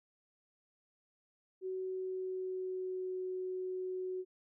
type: tone with pitch glide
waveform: sine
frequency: 374.6 to 370.3 Hz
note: F#4 to F#4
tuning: +21 to +1 cents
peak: -36 dBFS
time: 1.61-4.25 s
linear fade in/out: 50 ms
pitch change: -20 cents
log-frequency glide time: 1.84-3.18 s
effects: none